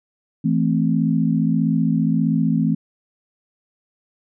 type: chord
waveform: sine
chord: A minor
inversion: second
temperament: equal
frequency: 164.81 / 220 / 261.6 Hz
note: E3 / A3 / C4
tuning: 0 / 0 / 0 cents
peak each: -19 / -20 / -21 dBFS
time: 0.44-2.75 s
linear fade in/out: 10 ms
effects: none